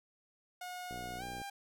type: tone with pitch glide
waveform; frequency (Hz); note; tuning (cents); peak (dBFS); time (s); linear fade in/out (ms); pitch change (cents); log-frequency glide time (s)
sawtooth; 723 to 797.6; F#5 to G5; -40 to +30; -38; 0.61-1.5; 5; +170; 1.18-1.23
type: click train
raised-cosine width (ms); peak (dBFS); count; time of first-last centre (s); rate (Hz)
2; -34; 32; 0.91-1.417; 61.2
effects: none